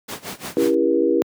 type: noise with tremolo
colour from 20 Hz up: pink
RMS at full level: -29 dBFS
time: 0.08-0.75 s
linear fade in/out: 10 ms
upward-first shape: sine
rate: 5.8 Hz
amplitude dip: 90%
type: chord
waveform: sine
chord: C# diminished seventh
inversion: none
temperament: just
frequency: 277.2 / 332.6 / 399.1 / 479 Hz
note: C#4 / E4 / G4 / Bb4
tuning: 0 / +16 / +31 / +47 cents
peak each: -23 / -19 / -21 / -20 dBFS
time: 0.57-1.22 s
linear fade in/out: 0 ms
effects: high-pass 150 Hz 12 dB/octave